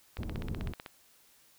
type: click train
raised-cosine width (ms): 0.3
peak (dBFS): -25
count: 12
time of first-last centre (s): 0.17-0.862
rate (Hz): 15.9
type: low-pass noise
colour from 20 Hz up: pink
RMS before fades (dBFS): -37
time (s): 0.18-0.73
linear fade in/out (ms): 10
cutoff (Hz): 270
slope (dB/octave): 12
effects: white hiss -63 dBFS RMS until 1.58 s